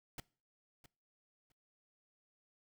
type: noise with echo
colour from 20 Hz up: pink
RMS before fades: -44 dBFS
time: 0.18-0.2 s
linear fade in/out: 2 ms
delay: 660 ms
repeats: 2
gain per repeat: -15 dB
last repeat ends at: 1.52 s
effects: noise-tail reverb RT60 0.4 s tail -23 dB re dry